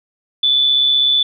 sine tone with amplitude modulation, 3484 Hz, A7, 18 cents flat, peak -9 dBFS, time 0.43-1.23 s, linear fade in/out 5 ms, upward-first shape sine, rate 136 Hz, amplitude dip 40%, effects none

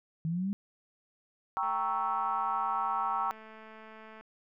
sine linear sweep, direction up, 157 to 204.5 Hz, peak -29 dBFS, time 0.25-0.53 s, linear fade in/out 0 ms
sine chord, G diminished seventh, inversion none, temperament equal, 784 / 932.3 / 1108.7 / 1318.5 Hz, G5 / Bb5 / Db6 / Fb6, 0 / 0 / 0 / 0 cents, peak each -34 dBFS, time 1.57-3.31 s, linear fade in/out 0 ms
click train, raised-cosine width 0.5 ms, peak -36 dBFS, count 566, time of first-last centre 1.63-4.21 s, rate 219 Hz
effects none

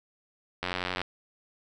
click train, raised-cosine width 0.3 ms, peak -14 dBFS, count 36, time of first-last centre 0.63-1.016 s, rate 90.7 Hz, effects none

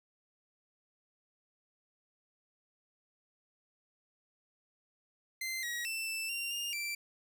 sawtooth tone with pitch steps, 2076 / 1906 / 2667 / 2651 / 2767 / 2816 / 2344 Hz, C7 / A#6 / E7 / E7 / F7 / F7 / D7, -14 / +38 / +20 / +9 / -17 / +14 / -4 cents, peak -32 dBFS, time 5.41-6.95 s, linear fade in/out 5 ms, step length 220 ms, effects none

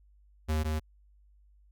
square tone pair in turn, 77.7 / 77.7 Hz, D#2 / D#2, -2 / -2 cents, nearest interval unison, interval 0 cents, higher neither, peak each -27 / -29 dBFS, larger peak first, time 0.48-0.64 / 0.64-0.8 s, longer neither, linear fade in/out 20 ms, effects added 50 Hz sine -58 dBFS peak until 1.71 s

